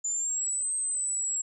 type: exponential two-way sweep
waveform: sine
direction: up then down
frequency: 7040 to 8300 to 7610 Hz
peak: -27 dBFS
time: 0.04-1.42 s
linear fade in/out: 10 ms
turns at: 0.74 s
effects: none